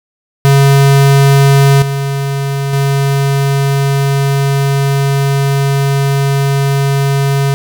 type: tone with level steps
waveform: square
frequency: 138.59 Hz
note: C#3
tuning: in tune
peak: -5 / -14 / -10 dBFS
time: 0.45-7.54 s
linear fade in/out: 0 ms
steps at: 1.82 / 2.73 s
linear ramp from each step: 2 ms
effects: none